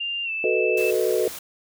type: tone with pitch glide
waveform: sine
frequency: 2794 to 2637 Hz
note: F7 to E7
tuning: 0 to 0 cents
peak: -25 dBFS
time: 0-0.91 s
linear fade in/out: 10 ms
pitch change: -100 cents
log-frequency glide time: 0.24-0.31 s
type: chord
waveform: sine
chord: B dominant seventh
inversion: second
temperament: equal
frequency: 370 / 440 / 493.9 / 622.3 Hz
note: F#4 / A4 / B4 / D#5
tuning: 0 / 0 / 0 / 0 cents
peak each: -24 / -23 / -25 / -28 dBFS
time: 0.44-1.28 s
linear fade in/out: 2 ms
type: noise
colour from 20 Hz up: white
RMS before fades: -36 dBFS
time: 0.77-1.39 s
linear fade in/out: 5 ms
effects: none